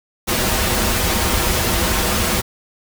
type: noise with comb filter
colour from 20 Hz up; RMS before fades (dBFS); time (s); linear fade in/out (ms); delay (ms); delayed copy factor
pink; -18; 0.27-2.42; 20; 7; -0.65
effects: none